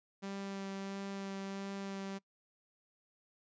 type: tone with vibrato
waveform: sawtooth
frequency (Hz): 196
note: G3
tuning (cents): 0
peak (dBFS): -36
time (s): 0.22-2.19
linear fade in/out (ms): 20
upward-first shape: sine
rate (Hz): 1.5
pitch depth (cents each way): 10
effects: noise-tail reverb RT60 0.1 s tail -23 dB re dry + resampled to 16000 Hz